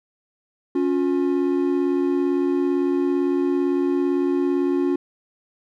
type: tone pair together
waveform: triangle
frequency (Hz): 279 / 356.8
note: C#4 / F4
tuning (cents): +11 / +37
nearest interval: major third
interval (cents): 426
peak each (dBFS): -19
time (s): 0.75-4.96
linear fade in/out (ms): 5
effects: none